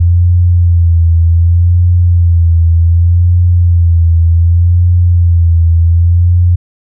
sine tone with vibrato, 85.6 Hz, F2, 34 cents flat, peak -4 dBFS, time 0-6.56 s, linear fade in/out 10 ms, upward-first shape sine, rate 0.66 Hz, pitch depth 49 cents each way, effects none

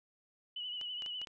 sine tone with vibrato, 2960 Hz, F#7, in tune, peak -38 dBFS, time 0.56-1.25 s, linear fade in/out 5 ms, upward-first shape sine, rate 12 Hz, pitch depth 43 cents each way
clicks, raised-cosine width 0.2 ms, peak -31 dBFS, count 5, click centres 0.813 / 1.022 / 1.062 / 1.216 / 1.272 s
effects none

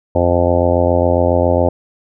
harmonic tone, 87.31 Hz, F2, in tune, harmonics 1 / 2 / 3 / 4 / 5 / 6 / 7 / 8 / 9 / 10, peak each -17 / -26 / -20 / -21 / -23 / -16 / -17 / -25 / -25 / -25 dBFS, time 0.15-1.69 s, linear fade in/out 5 ms, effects none

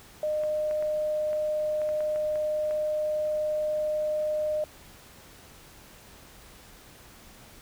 sine tone, 610 Hz, D#5, 34 cents flat, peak -25 dBFS, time 0.23-4.64 s, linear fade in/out 2 ms
clicks, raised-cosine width 0.5 ms, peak -28 dBFS, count 10, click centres 0.436 / 0.711 / 0.825 / 1.331 / 1.817 / 1.89 / 2.006 / 2.16 / 2.357 / 2.71 s
effects pink hiss -51 dBFS RMS until 7.61 s

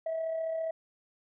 sine tone with amplitude modulation, 649 Hz, E5, 27 cents flat, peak -27 dBFS, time 0.06-0.71 s, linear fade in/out 5 ms, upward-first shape sine, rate 34.8 Hz, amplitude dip 40%, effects tanh soft clip ceiling -27 dBFS

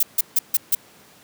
violet noise bursts, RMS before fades -17 dBFS, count 5, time 0-0.75 s, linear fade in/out 5 ms, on 30 ms, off 150 ms, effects pink hiss -50 dBFS RMS until 1.23 s + high-pass 150 Hz 12 dB/octave

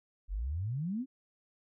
sine exponential sweep, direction up, 42.18 to 277.2 Hz, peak -32 dBFS, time 0.28-1.06 s, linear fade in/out 50 ms, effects none

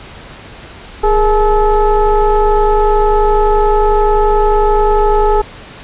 sine tone with frequency modulation, 415.3 Hz, G#4, in tune, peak -7 dBFS, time 1.03-5.42 s, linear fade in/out 10 ms, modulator 441 Hz, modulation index 1.3, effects pink hiss -33 dBFS RMS until 5.83 s + resampled to 8000 Hz

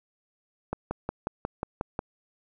click train, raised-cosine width 1 ms, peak -15 dBFS, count 8, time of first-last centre 0.73-1.991 s, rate 5.55 Hz, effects none

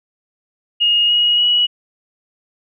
sine tone with pitch steps, 2860 / 2892 / 2923 Hz, F7 / F#7 / F#7, +41 / -40 / -22 cents, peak -11 dBFS, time 0.8-1.67 s, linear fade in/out 20 ms, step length 290 ms, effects none

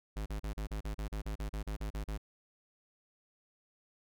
square tone bursts, 52.5 Hz, G#1, 19 cents sharp, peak -36 dBFS, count 15, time 0.16-2.178 s, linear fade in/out 10 ms, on 100 ms, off 37 ms, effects none

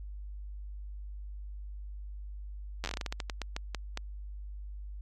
slowing click train, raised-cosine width 0.2 ms, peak -17 dBFS, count 17, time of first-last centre 2.84-3.974 s, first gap 9 ms, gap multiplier 1.24, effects added 50 Hz sine -39 dBFS peak until 5.01 s + MP3 64 kbps

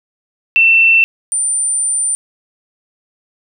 sine tone pair in turn, 2685 / 9134 Hz, E7 / D9, +31 / -49 cents, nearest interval octave + major sixth, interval 2120 cents, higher second, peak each -6 / -13 dBFS, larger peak first, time 0.56-1.04 / 1.32-2.15 s, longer second, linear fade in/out 0 ms, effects none

